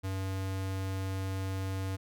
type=tone; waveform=square; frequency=95.6 Hz; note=G2; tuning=43 cents flat; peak=-33 dBFS; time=0.03-1.97 s; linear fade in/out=20 ms; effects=none